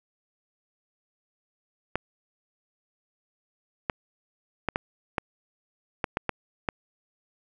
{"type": "clicks", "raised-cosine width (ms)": 0.5, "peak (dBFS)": -10, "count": 9, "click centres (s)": [1.956, 3.898, 4.687, 4.759, 5.182, 6.042, 6.171, 6.293, 6.688], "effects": []}